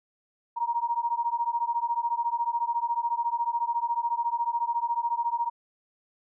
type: beating tone pair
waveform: sine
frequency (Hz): 934 / 948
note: A#5 / A#5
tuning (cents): +3 / +29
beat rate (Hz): 14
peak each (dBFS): -28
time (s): 0.56-5.5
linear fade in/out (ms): 20
effects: none